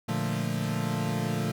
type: chord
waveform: 40% pulse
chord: Bb major seventh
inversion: none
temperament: equal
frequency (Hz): 116.54 / 146.83 / 174.61 / 220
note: Bb2 / D3 / F3 / A3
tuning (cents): 0 / 0 / 0 / 0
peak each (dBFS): -32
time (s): 0.08-1.52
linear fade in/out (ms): 10
effects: none